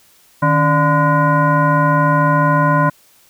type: tone with frequency modulation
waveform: sine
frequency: 587.3 Hz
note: D5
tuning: in tune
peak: -10 dBFS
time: 0.42-2.9 s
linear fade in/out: 10 ms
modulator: 433 Hz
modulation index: 1.8
effects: white hiss -51 dBFS RMS until 3.29 s